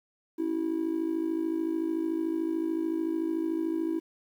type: tone with amplitude modulation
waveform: triangle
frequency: 326.1 Hz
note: E4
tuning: 19 cents flat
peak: -20 dBFS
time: 0.38-4 s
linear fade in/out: 20 ms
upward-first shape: sine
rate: 53.6 Hz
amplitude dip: 85%
effects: tanh soft clip ceiling -21 dBFS + 10-bit